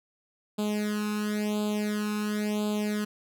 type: tone with flanger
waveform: sawtooth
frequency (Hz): 210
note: G#3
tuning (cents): +19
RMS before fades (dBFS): -29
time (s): 0.58-3.05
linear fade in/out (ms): 10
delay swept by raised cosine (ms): 0.26 to 0.77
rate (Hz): 0.96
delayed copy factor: +1
effects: none

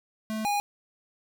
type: tone pair in turn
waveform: square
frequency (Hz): 217.9 / 819.6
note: A3 / G#5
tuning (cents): -17 / -23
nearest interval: octave + major seventh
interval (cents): 2294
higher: second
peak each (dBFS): -30 / -25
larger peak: second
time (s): 0.3-0.45 / 0.45-0.6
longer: neither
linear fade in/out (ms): 0
effects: none

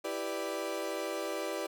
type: chord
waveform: 35% pulse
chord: E minor seventh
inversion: none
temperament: equal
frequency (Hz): 329.6 / 392 / 493.9 / 587.3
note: E4 / G4 / B4 / D5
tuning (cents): 0 / 0 / 0 / 0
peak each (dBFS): -39 / -38 / -39 / -36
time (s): 0.04-1.67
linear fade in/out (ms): 10
effects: none

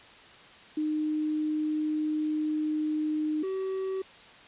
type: tone pair in turn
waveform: sine / triangle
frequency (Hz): 306.6 / 381.4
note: D#4 / G4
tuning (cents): -25 / -47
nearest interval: major third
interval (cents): 378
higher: second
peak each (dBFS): -26 / -27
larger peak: first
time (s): 0.77-3.43 / 3.43-4.02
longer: first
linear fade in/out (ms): 5
effects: white hiss -51 dBFS RMS until 4.47 s + resampled to 8000 Hz

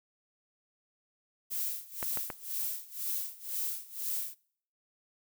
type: noise with tremolo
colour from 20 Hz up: violet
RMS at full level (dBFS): -33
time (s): 1.5-4.35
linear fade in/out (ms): 20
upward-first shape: sine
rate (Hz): 2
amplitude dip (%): 90
type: clicks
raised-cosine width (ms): 0.5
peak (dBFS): -21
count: 3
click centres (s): 2.028 / 2.173 / 2.302
effects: noise-tail reverb RT60 0.6 s tail -25 dB re dry

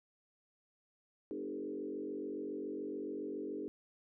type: tone with frequency modulation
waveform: sine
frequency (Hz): 354.5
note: F4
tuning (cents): +26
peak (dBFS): -38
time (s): 1.31-3.68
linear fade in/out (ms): 0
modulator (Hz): 47.1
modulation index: 2
effects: none

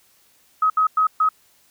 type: tone bursts at uneven times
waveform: sine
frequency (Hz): 1270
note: D#6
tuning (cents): +35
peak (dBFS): -14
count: 4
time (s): 0.62-0.7 / 0.77-0.87 / 0.97-1.07 / 1.2-1.29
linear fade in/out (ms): 5
effects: white hiss -58 dBFS RMS until 1.7 s

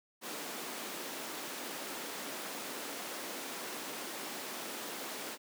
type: high-pass noise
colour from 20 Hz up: pink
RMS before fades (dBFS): -42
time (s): 0.21-5.38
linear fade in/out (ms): 50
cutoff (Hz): 240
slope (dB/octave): 24
effects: none

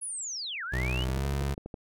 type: linear two-way sweep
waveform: sine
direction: down then up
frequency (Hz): 10610 to 1318.5 to 3083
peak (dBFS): -33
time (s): 0.01-1.05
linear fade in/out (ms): 20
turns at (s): 0.64
type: tone with pitch glide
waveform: 25% pulse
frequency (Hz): 63 to 69.5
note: B1 to C#2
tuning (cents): +35 to +5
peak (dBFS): -24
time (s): 0.72-1.55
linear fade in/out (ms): 20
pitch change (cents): +170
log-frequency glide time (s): 1.03-1.26
type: click train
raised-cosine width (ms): 2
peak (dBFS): -25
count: 10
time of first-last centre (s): 1.01-1.742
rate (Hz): 12.3
effects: none

